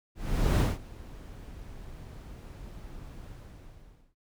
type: noise with ADSR envelope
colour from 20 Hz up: brown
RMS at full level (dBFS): -21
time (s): 0.15-4.15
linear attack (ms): 450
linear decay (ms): 180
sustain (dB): -23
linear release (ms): 880
effects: none